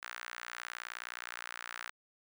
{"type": "tone with high-pass filter", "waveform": "sawtooth", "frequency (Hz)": 59.5, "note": "A#1", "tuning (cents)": 36, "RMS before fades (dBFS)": -45, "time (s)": [0.02, 1.91], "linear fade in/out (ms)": 10, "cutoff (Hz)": 1500, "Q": 2.3, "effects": []}